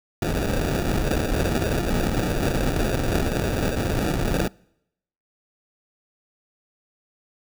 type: noise with sample-and-hold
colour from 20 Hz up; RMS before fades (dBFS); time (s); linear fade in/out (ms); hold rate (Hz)
pink; -23; 0.22-4.48; 2; 1050
effects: noise-tail reverb RT60 0.8 s tail -26 dB re dry